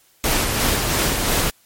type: noise with tremolo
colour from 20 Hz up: pink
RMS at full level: -18 dBFS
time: 0.24-1.5 s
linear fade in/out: 0 ms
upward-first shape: sine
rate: 2.9 Hz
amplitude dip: 35%
effects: white hiss -56 dBFS RMS until 1.65 s + MP3 64 kbps